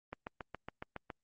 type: click train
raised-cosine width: 0.5 ms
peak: -26 dBFS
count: 8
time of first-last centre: 0.13-1.102 s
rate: 7.2 Hz
effects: Opus 24 kbps